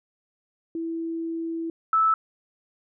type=tone pair in turn; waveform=sine; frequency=329.6 / 1310.8 Hz; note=E4 / E6; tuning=0 / -10 cents; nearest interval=2 octaves; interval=2390 cents; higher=second; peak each=-27 / -17 dBFS; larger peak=second; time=0.75-1.7 / 1.93-2.14 s; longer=first; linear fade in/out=2 ms; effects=none